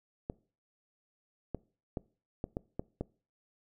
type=clicks; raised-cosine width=2 ms; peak=-21 dBFS; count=7; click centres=0.299 / 1.547 / 1.972 / 2.441 / 2.569 / 2.795 / 3.01 s; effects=noise-tail reverb RT60 0.4 s tail -23 dB re dry